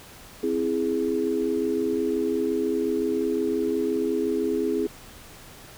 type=chord; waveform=sine; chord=C augmented; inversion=none; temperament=equal; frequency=261.6 / 329.6 / 415.3 Hz; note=C4 / E4 / G#4; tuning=0 / 0 / 0 cents; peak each=-28 / -27 / -25 dBFS; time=0.43-4.87 s; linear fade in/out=5 ms; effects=pink hiss -46 dBFS RMS until 5.77 s